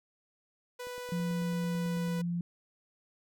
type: tone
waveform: sawtooth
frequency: 493.9 Hz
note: B4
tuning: in tune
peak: -35 dBFS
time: 0.79-2.22 s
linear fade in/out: 10 ms
type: click train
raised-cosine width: 2 ms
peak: -39 dBFS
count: 13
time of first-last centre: 0.87-2.192 s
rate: 9.08 Hz
type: tone with pitch glide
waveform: sine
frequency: 174.61 to 172.8 Hz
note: F3 to F3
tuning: 0 to -18 cents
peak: -30 dBFS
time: 1.12-2.41 s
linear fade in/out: 2 ms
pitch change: -18 cents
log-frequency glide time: 1.57-2.29 s
effects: none